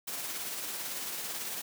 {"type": "noise with tremolo", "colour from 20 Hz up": "white", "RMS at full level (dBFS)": -36, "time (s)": [0.07, 1.62], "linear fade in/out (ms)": 10, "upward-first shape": "triangle", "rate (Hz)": 18, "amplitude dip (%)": 35, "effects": ["high-pass 150 Hz 12 dB/octave"]}